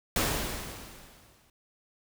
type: noise with exponential decay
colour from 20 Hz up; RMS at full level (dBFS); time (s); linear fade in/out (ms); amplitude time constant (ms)
pink; -25; 0.16-1.5; 2; 290
effects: none